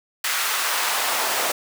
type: noise with high-pass filter sweep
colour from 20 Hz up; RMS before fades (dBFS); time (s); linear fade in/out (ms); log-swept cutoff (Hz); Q
pink; -23; 0.24-1.52; 5; 1500 to 610; 1.2
effects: none